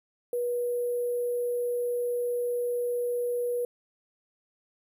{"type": "tone with sample-and-hold", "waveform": "sine", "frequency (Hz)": 485.4, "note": "B4", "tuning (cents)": -30, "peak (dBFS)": -26, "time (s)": [0.33, 3.65], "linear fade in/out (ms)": 2, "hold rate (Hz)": 11025, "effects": []}